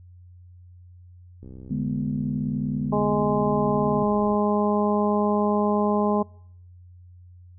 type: click train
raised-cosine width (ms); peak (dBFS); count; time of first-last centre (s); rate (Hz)
3; -30; 189; 1.43-4.349; 64.4
type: chord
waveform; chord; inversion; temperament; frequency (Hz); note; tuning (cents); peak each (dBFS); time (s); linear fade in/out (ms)
sine; G# diminished; second; equal; 146.83 / 207.7 / 246.9; D3 / G#3 / B3; 0 / 0 / 0; -28; 1.7-4.04; 10
type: harmonic tone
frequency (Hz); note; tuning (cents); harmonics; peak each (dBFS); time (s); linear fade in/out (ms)
207.7; G#3; 0; 1 / 2 / 3 / 4 / 5; -22 / -25 / -27 / -28 / -29; 2.92-6.23; 10
effects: noise-tail reverb RT60 0.7 s tail -26 dB re dry + added 89 Hz sine -45 dBFS peak until 7.58 s